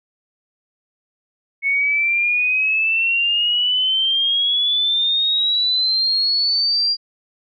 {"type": "exponential sweep", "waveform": "sine", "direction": "up", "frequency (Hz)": [2200, 4801], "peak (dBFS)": -15, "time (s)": [1.62, 6.97], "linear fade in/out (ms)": 50, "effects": []}